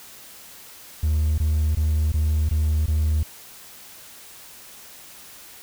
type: tone bursts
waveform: triangle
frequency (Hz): 77.1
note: D#2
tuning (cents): -15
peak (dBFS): -15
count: 6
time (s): 1.03-3.23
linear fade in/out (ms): 5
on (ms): 350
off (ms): 20
effects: tanh soft clip ceiling -12 dBFS + white hiss -44 dBFS RMS until 5.62 s